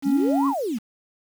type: tone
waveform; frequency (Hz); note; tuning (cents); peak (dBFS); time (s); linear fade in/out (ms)
triangle; 277.2; C#4; 0; -17; 0.02-0.54; 50
type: exponential two-way sweep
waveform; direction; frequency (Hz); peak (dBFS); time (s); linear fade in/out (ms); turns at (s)
sine; up then down; 182.2 to 1149 to 199.9; -23; 0.05-0.79; 20; 0.47
effects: 7-bit